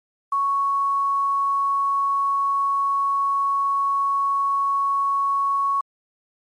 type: tone with quantisation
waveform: sine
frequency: 1110 Hz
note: C#6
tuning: 2 cents sharp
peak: -18 dBFS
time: 0.32-5.81 s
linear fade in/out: 5 ms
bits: 8
effects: MP3 48 kbps